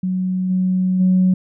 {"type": "tone with level steps", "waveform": "sine", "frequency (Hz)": 185, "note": "F#3", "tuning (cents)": 0, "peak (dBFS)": [-17, -14, -10], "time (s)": [0.03, 1.34], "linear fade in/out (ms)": 5, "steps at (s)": [0.49, 0.99], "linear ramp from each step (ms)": 20, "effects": ["tanh soft clip ceiling -7 dBFS"]}